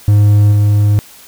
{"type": "tone with level steps", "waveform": "triangle", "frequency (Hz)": 103.5, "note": "G#2", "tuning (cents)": -5, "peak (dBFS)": [-3, -5], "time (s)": [0.08, 0.99], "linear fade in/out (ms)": 0, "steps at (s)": 0.51, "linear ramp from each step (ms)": 20, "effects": ["white hiss -39 dBFS RMS until 1.27 s"]}